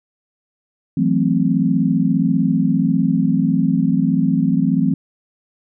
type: chord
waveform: sine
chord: F# half-diminished seventh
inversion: third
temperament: equal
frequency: 164.81 / 185 / 220 / 261.6 Hz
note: E3 / F#3 / A3 / C4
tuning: 0 / 0 / 0 / 0 cents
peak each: -19 / -19 / -20 / -18 dBFS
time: 0.97-4.94 s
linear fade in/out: 5 ms
effects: none